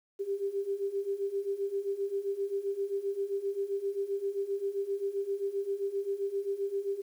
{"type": "beating tone pair", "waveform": "sine", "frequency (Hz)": [392, 399.6], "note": ["G4", "G4"], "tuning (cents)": [0, 33], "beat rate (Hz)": 7.6, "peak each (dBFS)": [-35, -32], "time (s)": [0.19, 7.02], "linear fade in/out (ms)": 20, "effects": ["10-bit"]}